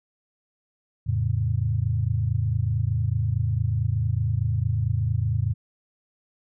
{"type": "chord", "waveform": "sine", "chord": "F augmented", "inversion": "none", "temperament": "equal with one note detuned", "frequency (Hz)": [85.31, 110, 138.59], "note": ["F2", "A2", "C#3"], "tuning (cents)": [-40, 0, 0], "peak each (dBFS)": [-27, -23, -28], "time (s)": [1.06, 5.54], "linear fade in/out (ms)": 20, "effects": []}